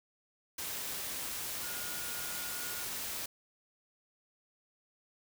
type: tone in noise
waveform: sine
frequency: 1435 Hz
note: F6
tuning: 47 cents sharp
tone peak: -47 dBFS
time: 1.63-2.84 s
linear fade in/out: 5 ms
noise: white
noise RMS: -39 dBFS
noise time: 0.58-3.26 s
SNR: -11 dB
effects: none